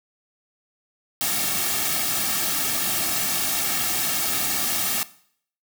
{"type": "noise with comb filter", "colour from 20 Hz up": "white", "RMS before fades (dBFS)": -24, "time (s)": [1.21, 5.03], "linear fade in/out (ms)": 0, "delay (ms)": 2, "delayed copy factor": -0.7, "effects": ["noise-tail reverb RT60 0.6 s tail -18 dB re dry"]}